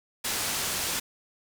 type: low-pass noise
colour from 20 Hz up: white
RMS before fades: -30 dBFS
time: 0.24-1 s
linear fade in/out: 10 ms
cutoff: 10000 Hz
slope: 12 dB/octave
effects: none